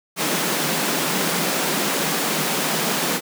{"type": "high-pass noise", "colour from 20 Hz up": "pink", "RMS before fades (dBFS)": -22, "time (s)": [0.16, 3.21], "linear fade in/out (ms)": 50, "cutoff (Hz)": 150, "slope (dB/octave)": 96, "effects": []}